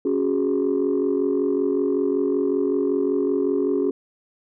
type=chord; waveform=sine; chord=C# suspended fourth; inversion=none; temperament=equal; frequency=277.2 / 370 / 415.3 Hz; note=C#4 / F#4 / G#4; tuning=0 / 0 / 0 cents; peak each=-22 dBFS; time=0.05-3.91 s; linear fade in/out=5 ms; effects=tanh soft clip ceiling -13 dBFS